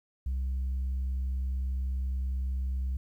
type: tone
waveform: sine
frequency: 65.1 Hz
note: C2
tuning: 8 cents flat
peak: -26 dBFS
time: 0.26-2.97 s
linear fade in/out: 5 ms
effects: tanh soft clip ceiling -27 dBFS + 11-bit